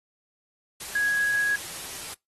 sine tone in noise, 1661.2 Hz, G#6, in tune, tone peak -21 dBFS, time 0.95-1.56 s, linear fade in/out 5 ms, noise white, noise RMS -37 dBFS, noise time 0.8-2.14 s, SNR +13 dB, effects noise-tail reverb RT60 0.2 s tail -26 dB re dry + AAC 32 kbps

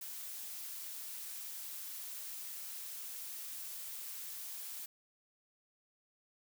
blue noise, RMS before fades -45 dBFS, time 0.01-4.86 s, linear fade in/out 5 ms, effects none

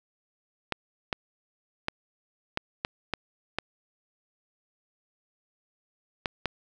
clicks, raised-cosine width 0.3 ms, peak -11 dBFS, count 9, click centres 0.723 / 1.128 / 1.884 / 2.574 / 2.849 / 3.137 / 3.586 / 6.258 / 6.457 s, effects none

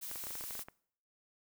blue noise, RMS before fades -43 dBFS, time 0.01-0.64 s, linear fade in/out 20 ms
clicks, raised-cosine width 0.5 ms, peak -32 dBFS, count 12, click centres 0.114 / 0.158 / 0.239 / 0.269 / 0.307 / 0.354 / 0.409 / 0.439 / 0.508 / 0.553 / 0.593 / 0.685 s
effects noise-tail reverb RT60 0.6 s tail -23 dB re dry

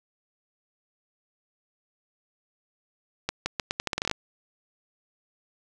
accelerating click train, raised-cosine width 0.2 ms, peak -9 dBFS, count 13, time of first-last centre 3.29-4.113 s, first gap 170 ms, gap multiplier 0.81, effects none

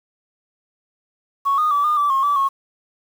sine tone with pitch steps, 1110 / 1231 / 1152 / 1214 / 1160 / 1078 / 1154 / 1093 Hz, C#6 / D#6 / D6 / D#6 / D6 / C#6 / D6 / C#6, +2 / -19 / -34 / -43 / -22 / -49 / -31 / -25 cents, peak -14 dBFS, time 1.45-2.49 s, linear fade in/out 20 ms, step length 130 ms, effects tanh soft clip ceiling -10 dBFS + 7-bit

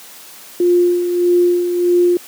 sine tone with tremolo, 352.4 Hz, F4, 16 cents sharp, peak -8 dBFS, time 0.6-2.17 s, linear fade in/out 2 ms, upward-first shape sine, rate 1.6 Hz, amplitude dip 55%, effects white hiss -38 dBFS RMS until 2.27 s + high-pass 200 Hz 12 dB/octave

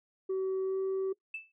sine tone with pitch glide, 380 to 383.1 Hz, F#4 to G4, +46 to -40 cents, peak -27 dBFS, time 0.29-1.13 s, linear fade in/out 10 ms, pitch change +14 cents, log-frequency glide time 0.63-0.78 s
sine tone with exponential decay, 2637 Hz, E7, in tune, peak -33 dBFS, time 1.34-1.52 s, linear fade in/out 5 ms, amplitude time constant 37 ms
effects noise-tail reverb RT60 0.1 s tail -21 dB re dry + tanh soft clip ceiling -28 dBFS

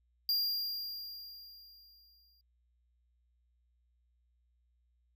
square tone with exponential decay, 4787 Hz, D8, 32 cents sharp, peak -28 dBFS, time 0.29-2.41 s, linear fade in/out 1 ms, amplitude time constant 460 ms, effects added 60 Hz sine -70 dBFS peak until 5.15 s

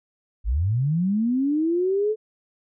sine linear sweep, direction up, 45.39 to 440 Hz, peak -19 dBFS, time 0.44-2.16 s, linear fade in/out 50 ms, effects none

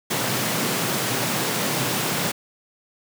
pink high-pass noise, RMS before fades -24 dBFS, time 0.1-2.32 s, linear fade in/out 10 ms, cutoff 110 Hz, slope 96 dB/octave, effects none

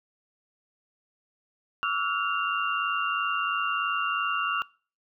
sine tone cluster, 1145 / 1323 / 1426 / 2779 Hz, D6 / E6 / F6 / F7, -44 / +6 / +36 / -9 cents, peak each -30 dBFS, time 1.83-4.62 s, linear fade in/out 0 ms, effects noise-tail reverb RT60 0.4 s tail -24 dB re dry

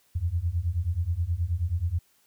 sine beating tone pair, 81.1 / 90.5 Hz, E2 / F#2, -28 / -38 cents, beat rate 9.4 Hz, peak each -28 / -27 dBFS, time 0.15-1.99 s, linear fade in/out 10 ms, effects white hiss -65 dBFS RMS until 2.26 s

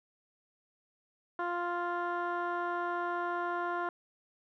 15% pulse tone with low-pass filter, 349.2 Hz, F4, in tune, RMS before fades -34 dBFS, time 1.39-3.89 s, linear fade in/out 2 ms, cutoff 1400 Hz, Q 1.8, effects none

